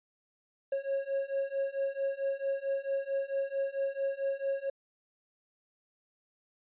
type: beating tone pair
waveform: triangle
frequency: 545 / 549.5 Hz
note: C#5 / C#5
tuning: -29 / -15 cents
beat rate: 4.5 Hz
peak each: -32 / -31 dBFS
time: 0.72-4.7 s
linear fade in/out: 5 ms
effects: resampled to 8000 Hz